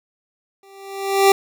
25% pulse tone with exponential growth, 392 Hz, G4, in tune, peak -4 dBFS, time 0.63-1.32 s, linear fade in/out 2 ms, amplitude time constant 150 ms, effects none

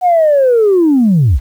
sine linear sweep, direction down, 740 to 49 Hz, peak -5 dBFS, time 0.01-1.4 s, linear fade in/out 50 ms, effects tanh soft clip ceiling -3 dBFS + 7-bit

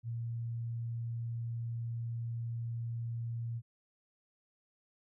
sine tone, 116.54 Hz, A#2, in tune, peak -35 dBFS, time 0.03-3.62 s, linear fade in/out 50 ms, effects none

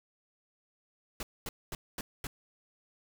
pink noise bursts, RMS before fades -38 dBFS, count 5, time 1.2-2.27 s, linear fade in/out 2 ms, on 30 ms, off 230 ms, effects none

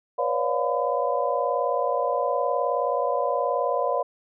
sine tone cluster, 486.5 / 546 / 585 / 706 / 1008 Hz, B4 / C#5 / D5 / F5 / B5, -26 / -26 / -7 / +19 / +35 cents, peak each -28 dBFS, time 0.18-4.03 s, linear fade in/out 10 ms, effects none

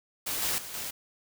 white noise with level steps, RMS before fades -32 / -29 / -41 / -36 dBFS, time 0.26-0.91 s, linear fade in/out 10 ms, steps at 0.42 / 0.58 / 0.74 s, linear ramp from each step 2 ms, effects none

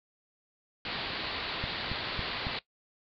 white low-pass noise, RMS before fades -36 dBFS, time 0.85-2.59 s, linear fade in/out 2 ms, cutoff 4600 Hz, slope 96 dB/octave
click train, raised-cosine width 5 ms, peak -23 dBFS, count 4, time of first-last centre 1.64-2.469 s, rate 3.62 Hz
effects noise-tail reverb RT60 0.1 s tail -18 dB re dry

